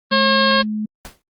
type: tone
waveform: sine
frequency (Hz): 213.5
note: G#3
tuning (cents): +48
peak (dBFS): -20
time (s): 0.11-0.86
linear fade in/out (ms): 10
type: harmonic tone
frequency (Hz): 540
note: C#5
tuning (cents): -45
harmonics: 1 / 2 / 3 / 4 / 5 / 6 / 7 / 8 / 9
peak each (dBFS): -19 / -18 / -19 / -30 / -26 / -23 / -27 / -22 / -31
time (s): 0.11-0.63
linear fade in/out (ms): 20
type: noise with exponential decay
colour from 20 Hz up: pink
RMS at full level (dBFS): -32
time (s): 1.05-1.22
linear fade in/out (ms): 0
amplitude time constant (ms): 36
effects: Opus 24 kbps